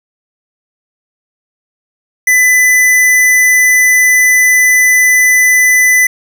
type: tone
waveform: square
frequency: 2002 Hz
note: B6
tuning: 23 cents sharp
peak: -6 dBFS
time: 2.27-6.07 s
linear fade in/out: 5 ms
effects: none